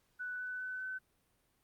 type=tone with pitch steps; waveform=sine; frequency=1487 / 1497.3 / 1507.8 / 1518.2 Hz; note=F#6 / F#6 / F#6 / F#6; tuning=+8 / +20 / +32 / +44 cents; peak=-38 dBFS; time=0.19-0.99 s; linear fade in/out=20 ms; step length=200 ms; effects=pink hiss -75 dBFS RMS until 1.63 s + Opus 48 kbps